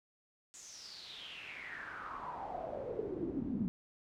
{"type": "noise with band-pass filter sweep", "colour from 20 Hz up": "brown", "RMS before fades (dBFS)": -42, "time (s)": [0.54, 3.68], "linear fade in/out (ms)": 0, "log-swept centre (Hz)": [7200, 200], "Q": 7, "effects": []}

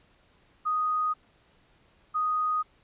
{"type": "tone pair in turn", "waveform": "sine", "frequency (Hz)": [1244.5, 1244.5], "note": ["D#6", "D#6"], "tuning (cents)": [0, 0], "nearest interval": "unison", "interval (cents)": 0, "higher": "neither", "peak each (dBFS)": -24, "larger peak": "neither", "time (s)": [[0.65, 1.14], [2.14, 2.63]], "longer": "neither", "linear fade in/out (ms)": 20, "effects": ["pink hiss -63 dBFS RMS until 2.83 s", "resampled to 8000 Hz"]}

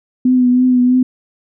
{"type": "tone with vibrato", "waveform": "sine", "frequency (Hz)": 250.9, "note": "B3", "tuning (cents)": 28, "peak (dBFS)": -8, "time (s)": [0.25, 1.03], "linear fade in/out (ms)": 5, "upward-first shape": "triangle", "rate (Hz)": 3.1, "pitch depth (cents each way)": 33, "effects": []}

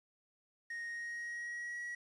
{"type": "tone with pitch glide", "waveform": "triangle", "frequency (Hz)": [1865, 1919.6], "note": ["A#6", "B6"], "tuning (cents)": [0, -50], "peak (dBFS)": -38, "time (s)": [0.7, 1.95], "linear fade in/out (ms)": 5, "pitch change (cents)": 50, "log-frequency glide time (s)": [0.86, 1.83], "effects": ["resampled to 22050 Hz", "11-bit"]}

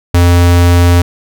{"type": "tone", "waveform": "square", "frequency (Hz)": 87.31, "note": "F2", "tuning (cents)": 0, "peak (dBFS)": -5, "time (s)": [0.14, 1.02], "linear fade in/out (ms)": 5, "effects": []}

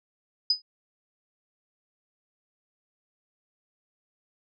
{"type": "tone with exponential decay", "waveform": "sine", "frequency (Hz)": 4990, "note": "D#8", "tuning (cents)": 4, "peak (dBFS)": -16, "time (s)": [0.5, 0.62], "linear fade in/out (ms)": 5, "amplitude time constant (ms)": 24, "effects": []}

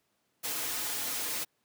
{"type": "noise with comb filter", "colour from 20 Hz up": "white", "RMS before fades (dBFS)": -34, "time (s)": [0.43, 1.45], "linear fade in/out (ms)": 20, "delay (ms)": 5.2, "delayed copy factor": -0.65, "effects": ["pink hiss -75 dBFS RMS until 1.64 s", "high-pass 150 Hz 12 dB/octave"]}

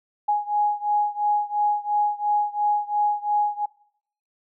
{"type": "beating tone pair", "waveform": "sine", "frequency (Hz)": [830.6, 833.5], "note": ["G#5", "G#5"], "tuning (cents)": [0, 6], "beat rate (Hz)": 2.9, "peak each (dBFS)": [-22, -24], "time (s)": [0.28, 3.66], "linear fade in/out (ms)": 10, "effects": ["noise-tail reverb RT60 0.7 s tail -23 dB re dry"]}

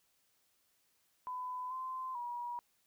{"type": "tone with pitch steps", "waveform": "sine", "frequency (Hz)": [1004, 1034, 962], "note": ["B5", "C6", "B5"], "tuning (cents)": [28, -21, -46], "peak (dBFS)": -38, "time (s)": [1.27, 2.59], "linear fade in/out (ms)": 0, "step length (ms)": 440, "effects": ["white hiss -75 dBFS RMS until 2.86 s"]}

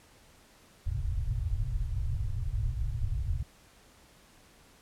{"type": "low-pass noise", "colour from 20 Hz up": "pink", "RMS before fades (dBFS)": -31, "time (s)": [0.86, 3.43], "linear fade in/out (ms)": 5, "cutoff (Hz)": 130, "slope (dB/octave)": 96, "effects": ["pink hiss -59 dBFS RMS until 4.81 s", "low-pass 12000 Hz 12 dB/octave"]}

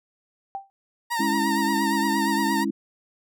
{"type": "tone with exponential decay", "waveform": "sine", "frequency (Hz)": 784, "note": "G5", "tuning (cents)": 0, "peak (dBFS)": -25, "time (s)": [0.55, 0.7], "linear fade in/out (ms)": 0, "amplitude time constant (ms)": 32}
{"type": "tone with vibrato", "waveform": "30% pulse", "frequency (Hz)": 928, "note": "A#5", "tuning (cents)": -8, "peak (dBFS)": -21, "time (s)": [1.1, 2.65], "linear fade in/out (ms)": 20, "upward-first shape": "triangle", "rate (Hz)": 8.6, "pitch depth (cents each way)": 66}
{"type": "chord", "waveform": "sine", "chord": "C# minor", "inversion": "second", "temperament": "equal", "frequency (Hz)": [207.7, 277.2, 329.6], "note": ["G#3", "C#4", "E4"], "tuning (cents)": [0, 0, 0], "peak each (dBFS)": -27, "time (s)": [1.19, 2.71], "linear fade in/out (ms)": 10}
{"effects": []}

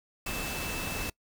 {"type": "tone in noise", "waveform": "sine", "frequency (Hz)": 2637, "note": "E7", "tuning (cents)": 0, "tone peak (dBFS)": -39, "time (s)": [0.26, 1.1], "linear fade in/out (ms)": 5, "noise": "pink", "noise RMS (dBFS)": -35, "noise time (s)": [0.26, 1.1], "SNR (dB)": -7, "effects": ["noise-tail reverb RT60 0.1 s tail -24 dB re dry"]}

